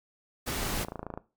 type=noise; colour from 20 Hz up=pink; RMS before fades=-32 dBFS; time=0.46-0.85 s; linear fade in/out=20 ms
type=click train; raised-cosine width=1 ms; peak=-22 dBFS; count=16; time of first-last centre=0.63-1.175 s; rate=27.5 Hz
effects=noise-tail reverb RT60 0.3 s tail -18 dB re dry + MP3 96 kbps